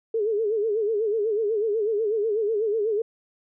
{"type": "tone with vibrato", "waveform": "sine", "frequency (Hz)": 430, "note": "A4", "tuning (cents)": -40, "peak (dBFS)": -21, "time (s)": [0.14, 3.02], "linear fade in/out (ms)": 5, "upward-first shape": "sine", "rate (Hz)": 8.1, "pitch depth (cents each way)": 110, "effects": []}